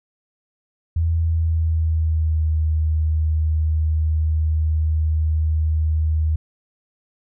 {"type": "tone with pitch glide", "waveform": "sine", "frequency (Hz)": [82.41, 78.28], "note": ["E2", "D#2"], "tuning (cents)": [0, 11], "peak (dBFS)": -16, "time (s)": [0.96, 6.36], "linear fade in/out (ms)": 5, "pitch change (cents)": -89, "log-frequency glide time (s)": [1.14, 2.52], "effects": []}